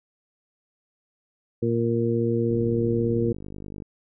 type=harmonic tone; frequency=116.54 Hz; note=A#2; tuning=in tune; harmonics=1 / 2 / 3 / 4; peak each=-26 / -26 / -26 / -26 dBFS; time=1.62-3.33 s; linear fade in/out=10 ms
type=click train; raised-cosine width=3 ms; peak=-25 dBFS; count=67; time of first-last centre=2.51-3.822 s; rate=50.3 Hz
effects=none